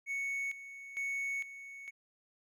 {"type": "tone with tremolo", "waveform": "triangle", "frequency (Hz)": 2217, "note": "C#7", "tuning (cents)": 0, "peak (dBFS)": -32, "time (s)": [0.06, 1.91], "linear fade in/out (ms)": 50, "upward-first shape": "square", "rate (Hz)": 1.1, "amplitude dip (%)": 75, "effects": []}